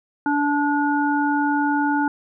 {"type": "harmonic tone", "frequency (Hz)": 290, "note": "D4", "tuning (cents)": -22, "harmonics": [1, 3, 5], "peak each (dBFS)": [-20, -22, -25], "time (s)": [0.26, 2.08], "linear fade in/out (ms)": 2, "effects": []}